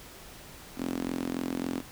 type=tone with high-pass filter; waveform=sawtooth; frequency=43.65 Hz; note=F1; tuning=in tune; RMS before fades=-33 dBFS; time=0.76-1.83 s; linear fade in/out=50 ms; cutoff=260 Hz; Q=4.7; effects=pink hiss -48 dBFS RMS until 1.91 s